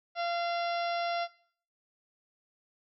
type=harmonic tone; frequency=688 Hz; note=F5; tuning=26 cents flat; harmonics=1 / 2 / 3 / 4 / 5 / 6 / 7 / 8; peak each=-31 / -37 / -41 / -43 / -45 / -47 / -48 / -49 dBFS; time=0.15-1.28 s; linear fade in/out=50 ms; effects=noise-tail reverb RT60 0.5 s tail -18 dB re dry